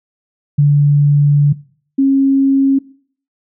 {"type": "tone pair in turn", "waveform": "sine", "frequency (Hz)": [144.8, 271.9], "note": ["D3", "C#4"], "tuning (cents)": [-24, -33], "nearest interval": "major seventh", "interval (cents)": 1091, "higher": "second", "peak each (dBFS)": [-6, -8], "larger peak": "first", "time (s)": [[0.58, 1.53], [1.98, 2.79]], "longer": "first", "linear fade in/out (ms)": 10, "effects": ["noise-tail reverb RT60 0.5 s tail -20 dB re dry"]}